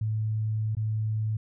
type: tone with dropouts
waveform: sine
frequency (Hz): 108.8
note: A2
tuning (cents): -19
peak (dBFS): -25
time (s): 0.01-1.37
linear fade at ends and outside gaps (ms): 5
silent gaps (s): 0.751-0.768
effects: none